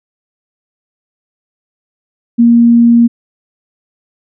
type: tone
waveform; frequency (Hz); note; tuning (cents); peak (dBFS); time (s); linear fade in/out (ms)
sine; 235; A#3; +14; -3; 2.38-3.08; 20
effects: none